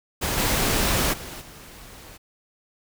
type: noise with level steps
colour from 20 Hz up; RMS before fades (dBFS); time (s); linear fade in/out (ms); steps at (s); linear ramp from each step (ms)
pink; -25 / -22 / -37 / -44; 0.21-2.18; 20; 0.37 / 1.12 / 1.4; 20
effects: none